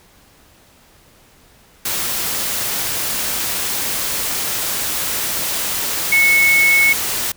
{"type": "tone in noise", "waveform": "sine", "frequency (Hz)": 2200, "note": "C#7", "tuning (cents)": -14, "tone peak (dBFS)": -10, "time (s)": [6.12, 6.93], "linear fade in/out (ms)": 5, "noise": "white", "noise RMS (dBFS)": -21, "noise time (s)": [1.85, 7.32], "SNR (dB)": 8, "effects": ["pink hiss -50 dBFS RMS until 7.36 s"]}